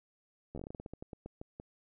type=slowing click train; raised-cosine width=2 ms; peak=-30 dBFS; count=17; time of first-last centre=0.55-1.599 s; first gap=12 ms; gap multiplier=1.2; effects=none